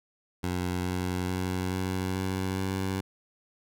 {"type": "tone with pitch steps", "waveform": "15% pulse", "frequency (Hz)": [89.8, 90.9, 92.01, 93.13, 94.26, 95.41], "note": ["F2", "F#2", "F#2", "F#2", "F#2", "G2"], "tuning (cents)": [49, -30, -9, 12, 33, -46], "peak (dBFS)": -22, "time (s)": [0.43, 3.01], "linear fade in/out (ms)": 10, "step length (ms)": 430, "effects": []}